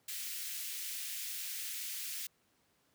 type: high-pass noise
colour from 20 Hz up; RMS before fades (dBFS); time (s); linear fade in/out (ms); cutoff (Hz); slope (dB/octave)
white; -41; 0.08-2.27; 5; 1900; 24
effects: pink hiss -73 dBFS RMS until 2.94 s + high-pass 100 Hz 12 dB/octave